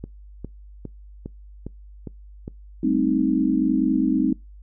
click train, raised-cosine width 3 ms, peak -19 dBFS, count 7, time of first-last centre 0.04-2.479 s, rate 2.46 Hz
sine chord, A half-diminished seventh, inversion third, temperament equal, 196 / 220 / 261.6 / 311.1 Hz, G3 / A3 / C4 / Eb4, 0 / 0 / 0 / 0 cents, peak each -26 / -26 / -21 / -22 dBFS, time 2.83-4.33 s, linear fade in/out 5 ms
effects noise-tail reverb RT60 0.2 s tail -25 dB re dry + added 50 Hz sine -41 dBFS peak until 4.62 s

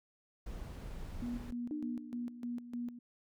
brown noise, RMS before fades -44 dBFS, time 0.46-1.51 s, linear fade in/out 5 ms
sine tone with tremolo, 240.7 Hz, B3, 44 cents flat, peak -36 dBFS, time 1.22-2.99 s, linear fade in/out 5 ms, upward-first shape square, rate 3.3 Hz, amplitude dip 70%
sine tone with exponential decay, 300.3 Hz, D4, 39 cents sharp, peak -34 dBFS, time 1.71-2.63 s, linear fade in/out 1 ms, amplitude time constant 200 ms
effects none

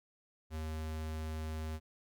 square tone, 78.6 Hz, D#2, 18 cents sharp, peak -38 dBFS, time 0.5-1.8 s, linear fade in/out 50 ms, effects none

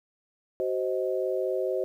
sine chord, C diminished, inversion second, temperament just, 376.7 / 523.3 / 627.9 Hz, Gb4 / C5 / Eb5, +31 / 0 / +16 cents, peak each -29 / -29 / -32 dBFS, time 0.6-1.84 s, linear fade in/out 0 ms, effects 10-bit

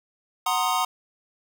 square chord, C half-diminished seventh, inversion second, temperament equal, 740 / 932.3 / 1046.5 / 1244.5 Hz, Gb5 / Bb5 / C6 / Eb6, 0 / 0 / 0 / 0 cents, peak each -28 dBFS, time 0.46-0.85 s, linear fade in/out 5 ms, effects none

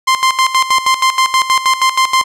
sawtooth tone with tremolo, 1046.5 Hz, C6, in tune, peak -4 dBFS, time 0.07-2.24 s, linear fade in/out 10 ms, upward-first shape square, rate 6.3 Hz, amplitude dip 75%, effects low-pass 9000 Hz 12 dB/octave

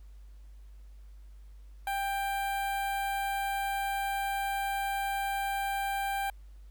sawtooth tone with notch filter, 790 Hz, G5, 13 cents sharp, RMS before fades -32 dBFS, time 1.87-6.3 s, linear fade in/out 2 ms, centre 5600 Hz, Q 0.68, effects added 50 Hz sine -47 dBFS peak until 6.7 s + pink hiss -70 dBFS RMS until 6.7 s

